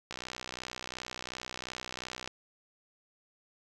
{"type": "click train", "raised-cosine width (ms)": 0.2, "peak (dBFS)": -21, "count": 137, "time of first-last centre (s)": [0.11, 2.276], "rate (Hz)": 62.8, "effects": []}